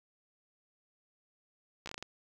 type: slowing click train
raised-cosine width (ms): 0.2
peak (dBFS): -24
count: 7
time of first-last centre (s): 1.86-2.026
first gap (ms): 14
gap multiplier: 1.27
effects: 10-bit